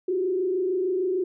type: tone with frequency modulation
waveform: sine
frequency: 370.7 Hz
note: F#4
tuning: 3 cents sharp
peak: -22 dBFS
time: 0.08-1.24 s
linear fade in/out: 5 ms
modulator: 26.6 Hz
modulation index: 0.77
effects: none